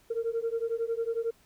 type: beating tone pair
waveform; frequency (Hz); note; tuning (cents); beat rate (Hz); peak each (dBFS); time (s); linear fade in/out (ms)
sine; 454 / 465; A#4 / A#4; -46 / -4; 11; -30; 0.1-1.31; 10
effects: tanh soft clip ceiling -23 dBFS + pink hiss -63 dBFS RMS until 1.45 s